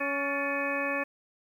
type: harmonic tone with a mistuned harmonic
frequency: 279.8 Hz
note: C#4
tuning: 16 cents sharp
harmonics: 1 / 2 / 3 / 4 / 5 / 6 / 8 / 9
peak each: -36 / -33 / -42 / -36 / -43 / -33 / -40 / -35 dBFS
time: 0-1.04 s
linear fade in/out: 10 ms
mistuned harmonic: 6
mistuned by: +69 cents
effects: 10-bit